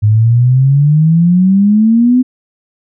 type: exponential sweep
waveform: sine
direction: up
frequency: 103.83 to 257.3 Hz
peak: -5 dBFS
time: 0.02-2.23 s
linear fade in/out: 20 ms
effects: none